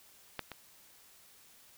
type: clicks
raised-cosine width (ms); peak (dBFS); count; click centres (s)
0.3; -19 / -26; 2; 0.393 / 0.517
effects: white hiss -60 dBFS RMS until 1.77 s